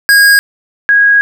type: tone pair in turn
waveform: square / sine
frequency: 1636 / 1647.4 Hz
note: G#6 / G#6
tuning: -26 / -14 cents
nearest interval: unison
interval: 12 cents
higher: second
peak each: -4 dBFS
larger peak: neither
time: 0.09-0.39 / 0.89-1.21 s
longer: second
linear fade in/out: 0 ms
effects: none